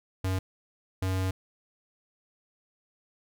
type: tone bursts at uneven times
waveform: square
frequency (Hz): 94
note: F#2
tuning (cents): +28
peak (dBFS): -27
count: 2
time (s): 0.24-0.39 / 1.02-1.31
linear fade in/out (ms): 5
effects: none